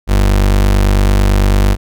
35% pulse tone, 49 Hz, G1, in tune, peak -6 dBFS, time 0.07-1.77 s, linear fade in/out 50 ms, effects none

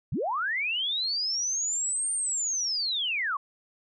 sine linear two-way sweep, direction up then down, 81.9 to 8920 to 1056 Hz, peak -26 dBFS, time 0.12-3.37 s, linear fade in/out 5 ms, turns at 2.13 s, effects none

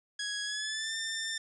15% pulse tone with pitch glide, 1664 to 1793.8 Hz, G#6 to A6, +3 to +33 cents, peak -27 dBFS, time 0.19-1.38 s, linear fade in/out 5 ms, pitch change +130 cents, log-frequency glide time 0.44-0.94 s, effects resampled to 24000 Hz

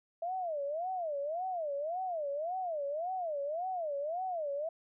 sine tone with vibrato, 650 Hz, E5, 24 cents flat, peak -33 dBFS, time 0.22-4.69 s, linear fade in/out 5 ms, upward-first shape sine, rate 1.8 Hz, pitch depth 260 cents each way, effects none

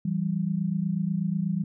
sine tone pair together, 166 / 194.2 Hz, E3 / G3, +12 / -16 cents, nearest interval minor third, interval 272 cents, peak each -27 / -27 dBFS, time 0.05-1.64 s, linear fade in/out 5 ms, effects none

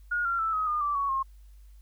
sine tone with pitch steps, 1435 / 1376.5 / 1320.5 / 1266.7 / 1215.1 / 1165.6 / 1118.1 / 1072.6 Hz, F6 / F6 / E6 / D#6 / D#6 / D6 / C#6 / C6, +47 / -25 / +3 / +31 / -41 / -13 / +15 / +43 cents, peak -25 dBFS, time 0.11-1.23 s, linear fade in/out 10 ms, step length 140 ms, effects added 50 Hz sine -48 dBFS peak until 1.81 s + white hiss -69 dBFS RMS until 1.81 s

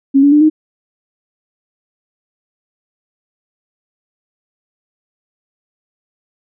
sine tone with pitch steps, 273.6 / 285.2 / 297.3 / 310 Hz, C#4 / C#4 / D4 / D#4, -23 / +49 / +21 / -6 cents, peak -5 dBFS, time 0.14-0.5 s, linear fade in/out 20 ms, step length 90 ms, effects none

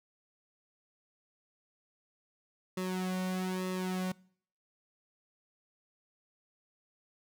sawtooth tone with flanger, 185 Hz, F#3, in tune, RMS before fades -34 dBFS, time 2.77-4.12 s, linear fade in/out 5 ms, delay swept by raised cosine 1.3 to 2.4 ms, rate 1.1 Hz, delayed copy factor -0.8, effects noise-tail reverb RT60 0.6 s tail -24 dB re dry

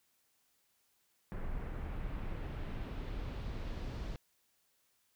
brown noise with low-pass filter sweep, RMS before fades -40 dBFS, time 1.32-4.16 s, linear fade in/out 0 ms, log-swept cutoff 1800 to 5200 Hz, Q 1.2, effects white hiss -75 dBFS RMS until 5.15 s

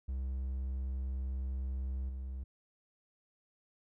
triangle tone with level steps, 65.41 Hz, C2, in tune, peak -32 / -36 dBFS, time 0.08-2.44 s, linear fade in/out 10 ms, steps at 2.09 s, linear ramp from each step 2 ms, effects none

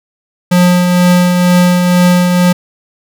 square tone with tremolo, 178.5 Hz, F3, 38 cents sharp, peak -5 dBFS, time 0.51-2.53 s, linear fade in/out 10 ms, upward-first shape triangle, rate 2.1 Hz, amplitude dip 40%, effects none

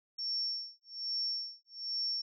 sine tone with tremolo, 5460 Hz, F8, 40 cents flat, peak -31 dBFS, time 0.18-2.22 s, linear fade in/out 10 ms, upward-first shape sine, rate 1.2 Hz, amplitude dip 100%, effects none

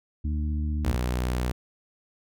harmonic tone, 75.5 Hz, D2, 48 cents sharp, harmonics 1 / 2 / 3 / 4, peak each -25 / -39 / -35 / -40 dBFS, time 0.24-0.96 s, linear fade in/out 10 ms
sawtooth tone, 61.74 Hz, B1, in tune, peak -21 dBFS, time 0.84-1.52 s, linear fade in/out 10 ms
effects none

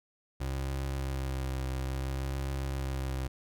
30% pulse tone with vibrato, 66.6 Hz, C2, 31 cents sharp, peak -29 dBFS, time 0.4-3.28 s, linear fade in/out 10 ms, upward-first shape triangle, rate 0.59 Hz, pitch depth 33 cents each way, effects none

